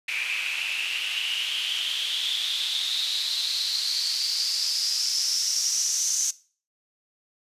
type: noise with band-pass filter sweep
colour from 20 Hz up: white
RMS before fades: -27 dBFS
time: 0.08-6.31 s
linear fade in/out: 5 ms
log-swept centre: 2400 to 6300 Hz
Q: 7.7
effects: noise-tail reverb RT60 0.4 s tail -19 dB re dry + resampled to 32000 Hz